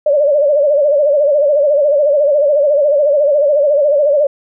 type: tone with vibrato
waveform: sine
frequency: 580 Hz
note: D5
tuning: 22 cents flat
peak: -8 dBFS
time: 0.06-4.27 s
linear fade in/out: 5 ms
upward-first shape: sine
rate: 14 Hz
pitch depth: 91 cents each way
effects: none